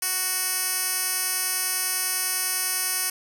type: tone with band-pass filter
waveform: 10% pulse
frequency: 370 Hz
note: F#4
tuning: in tune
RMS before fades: -26 dBFS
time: 0.02-3.1 s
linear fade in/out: 5 ms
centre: 11000 Hz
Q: 1.3
effects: none